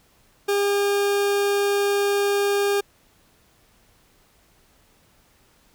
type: tone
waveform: 40% pulse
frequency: 403.7 Hz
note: G#4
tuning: 49 cents flat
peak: -18 dBFS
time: 0.48-2.81 s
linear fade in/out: 10 ms
effects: pink hiss -59 dBFS RMS until 5.74 s